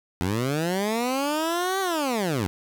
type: linear two-way sweep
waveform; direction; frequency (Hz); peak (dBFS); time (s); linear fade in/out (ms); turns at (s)
15% pulse; up then down; 83 to 392 to 83; -17; 0.21-2.47; 0; 1.8
effects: none